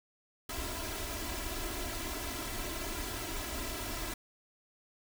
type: noise with comb filter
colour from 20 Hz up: pink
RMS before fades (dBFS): -38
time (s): 0.49-4.14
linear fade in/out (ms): 5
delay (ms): 3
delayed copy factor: +0.9
effects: none